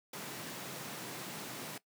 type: high-pass noise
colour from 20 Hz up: pink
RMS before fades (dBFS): -44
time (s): 0.13-1.78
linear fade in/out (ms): 5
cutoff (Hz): 120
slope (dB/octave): 48
effects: noise-tail reverb RT60 0.1 s tail -18 dB re dry